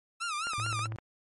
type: tone with vibrato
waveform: sawtooth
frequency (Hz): 1289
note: E6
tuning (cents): -39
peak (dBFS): -28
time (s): 0.2-0.87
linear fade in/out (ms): 20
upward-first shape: sine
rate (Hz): 4.7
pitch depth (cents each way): 150
type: click train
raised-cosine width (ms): 0.5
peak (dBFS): -26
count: 9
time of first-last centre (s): 0.47-0.986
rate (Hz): 15.5
type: tone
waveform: triangle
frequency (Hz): 110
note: A2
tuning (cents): 0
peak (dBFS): -32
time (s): 0.58-0.96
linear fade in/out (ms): 0
effects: MP3 48 kbps